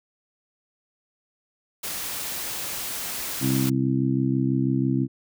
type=noise; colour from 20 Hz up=white; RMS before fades=-31 dBFS; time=1.83-3.7 s; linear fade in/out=10 ms
type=harmonic tone; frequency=66.1 Hz; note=C2; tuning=18 cents sharp; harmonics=2 / 3 / 4 / 5; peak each=-24 / -28 / -24 / -28 dBFS; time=3.4-5.08 s; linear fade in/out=50 ms
effects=none